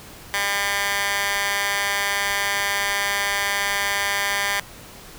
15% pulse tone with high-pass filter, 200.7 Hz, G3, 41 cents sharp, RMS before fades -23 dBFS, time 0.34-4.6 s, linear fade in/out 0 ms, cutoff 1400 Hz, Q 1.8, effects pink hiss -42 dBFS RMS until 5.18 s

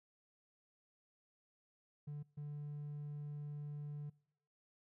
triangle tone bursts at uneven times, 146.83 Hz, D3, in tune, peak -40 dBFS, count 2, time 2.07-2.23 / 2.37-4.1 s, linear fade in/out 10 ms, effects noise-tail reverb RT60 0.7 s tail -26 dB re dry + tanh soft clip ceiling -37 dBFS

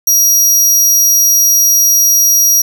sawtooth tone, 5740 Hz, F8, 47 cents sharp, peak -4 dBFS, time 0.07-2.62 s, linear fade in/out 5 ms, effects 7-bit

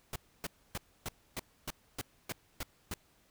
pink noise bursts, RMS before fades -38 dBFS, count 10, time 0.13-2.94 s, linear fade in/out 2 ms, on 29 ms, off 280 ms, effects pink hiss -68 dBFS RMS until 3.3 s

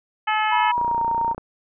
harmonic tone, 430.3 Hz, A4, 39 cents flat, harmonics 2 / 3 / 4 / 5 / 6 / 7, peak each -21 / -25 / -27 / -29 / -31 / -32 dBFS, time 0.27-0.72 s, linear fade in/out 10 ms
sine tone with pitch glide, 965 to 924.6 Hz, B5 to A#5, -40 to -14 cents, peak -19 dBFS, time 0.51-1.34 s, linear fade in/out 20 ms, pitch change -74 cents, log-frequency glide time 0.74-1.03 s
click train, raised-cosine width 1 ms, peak -18 dBFS, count 19, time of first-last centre 0.78-1.38 s, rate 30 Hz
effects none

